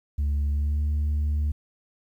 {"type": "tone with pitch glide", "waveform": "sine", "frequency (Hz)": [72.1, 74.47], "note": ["D2", "D2"], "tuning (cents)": [-31, 25], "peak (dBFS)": -19, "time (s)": [0.18, 1.52], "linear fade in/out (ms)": 10, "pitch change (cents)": 56, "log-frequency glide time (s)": [0.51, 0.82], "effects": ["tanh soft clip ceiling -21 dBFS", "10-bit"]}